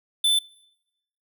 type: tone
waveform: square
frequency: 3521 Hz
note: A7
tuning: in tune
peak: -18 dBFS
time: 0.24-0.39 s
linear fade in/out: 5 ms
effects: noise-tail reverb RT60 0.9 s tail -25 dB re dry